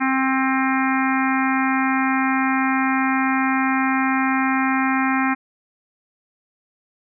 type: harmonic tone with a mistuned harmonic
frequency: 264.7 Hz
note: C4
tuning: 20 cents sharp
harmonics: 1 / 3 / 4 / 5 / 6 / 7 / 8 / 9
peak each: -20 / -25 / -26 / -27 / -28 / -28 / -29 / -30 dBFS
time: 0-5.35 s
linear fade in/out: 20 ms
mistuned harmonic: 9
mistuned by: +20 cents
effects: none